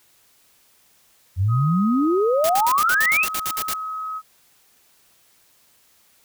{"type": "exponential sweep", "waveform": "sine", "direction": "up", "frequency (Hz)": [87.3, 2814], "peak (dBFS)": -16, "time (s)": [1.36, 3.27], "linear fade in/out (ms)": 50}
{"type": "tone with pitch glide", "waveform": "sine", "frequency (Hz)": [1256, 1275], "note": ["D#6", "D#6"], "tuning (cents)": [16, 42], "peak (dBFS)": -26, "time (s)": [1.48, 4.22], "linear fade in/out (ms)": 50, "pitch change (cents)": 26, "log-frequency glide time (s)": [2.49, 3.44]}
{"type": "noise bursts", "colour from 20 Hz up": "white", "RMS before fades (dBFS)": -26, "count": 12, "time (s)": [2.44, 3.735], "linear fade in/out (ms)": 0, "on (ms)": 52, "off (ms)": 61}
{"effects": ["white hiss -58 dBFS RMS until 6.24 s"]}